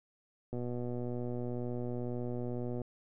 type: click train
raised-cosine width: 2 ms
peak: -26 dBFS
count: 280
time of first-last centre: 0.53-2.817 s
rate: 122 Hz
effects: none